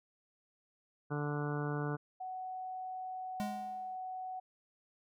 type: harmonic tone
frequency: 146.83 Hz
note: D3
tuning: in tune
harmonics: 1 / 2 / 3 / 4 / 5 / 6 / 7 / 8 / 9 / 10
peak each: -36 / -41 / -41 / -49 / -47 / -49 / -50 / -48 / -51 / -46 dBFS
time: 1.1-1.97 s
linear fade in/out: 20 ms
type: tone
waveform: sine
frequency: 745 Hz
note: F#5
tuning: 12 cents sharp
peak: -39 dBFS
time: 2.2-4.4 s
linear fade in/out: 10 ms
type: tone with exponential decay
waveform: square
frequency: 207.7 Hz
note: G#3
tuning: in tune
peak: -34 dBFS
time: 3.4-3.96 s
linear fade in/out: 0 ms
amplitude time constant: 120 ms
effects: none